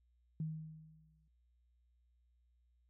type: tone with exponential decay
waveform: sine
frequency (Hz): 157.4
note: D#3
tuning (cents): +20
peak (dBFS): -35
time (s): 0.4-1.28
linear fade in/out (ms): 2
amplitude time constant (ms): 190
effects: added 60 Hz sine -70 dBFS peak until 2.89 s